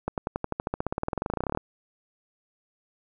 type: accelerating click train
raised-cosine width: 1 ms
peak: -13 dBFS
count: 29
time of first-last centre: 0.08-1.574 s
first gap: 98 ms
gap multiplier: 0.95
effects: none